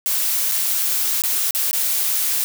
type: noise with dropouts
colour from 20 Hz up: blue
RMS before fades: -20 dBFS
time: 0.06-2.44 s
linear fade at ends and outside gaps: 0 ms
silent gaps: 0.515-0.519 / 1.22-1.237 / 1.508-1.549 / 1.711-1.731 s
effects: none